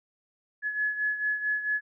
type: beating tone pair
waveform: sine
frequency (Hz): 1700 / 1704.5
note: G#6 / G#6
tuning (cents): +40 / +45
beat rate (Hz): 4.5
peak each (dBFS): -27 / -33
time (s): 0.62-1.81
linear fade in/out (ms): 50
effects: none